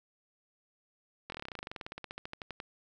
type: slowing click train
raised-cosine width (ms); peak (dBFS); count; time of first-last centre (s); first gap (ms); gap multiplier
0.3; -24; 27; 1.3-2.601; 22; 1.06
effects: none